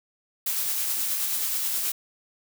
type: noise with tremolo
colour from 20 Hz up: blue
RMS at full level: -26 dBFS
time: 0.46-1.92 s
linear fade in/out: 5 ms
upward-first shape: sine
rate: 9.4 Hz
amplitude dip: 25%
effects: none